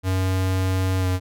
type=tone with pitch glide; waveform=square; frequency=93.8 to 91.98 Hz; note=F#2 to F#2; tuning=+24 to -10 cents; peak=-20 dBFS; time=0.03-1.2 s; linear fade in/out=50 ms; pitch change=-34 cents; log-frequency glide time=0.99-1.07 s; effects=none